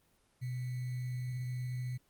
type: tone with sample-and-hold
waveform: sine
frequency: 125.6 Hz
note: B2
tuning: 30 cents sharp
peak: -35 dBFS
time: 0.41-1.98 s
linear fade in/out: 20 ms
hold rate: 2100 Hz
effects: pink hiss -71 dBFS RMS until 2.09 s + Opus 24 kbps